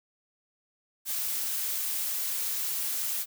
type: noise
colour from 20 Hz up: blue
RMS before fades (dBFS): -31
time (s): 1.05-3.26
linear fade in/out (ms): 50
effects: none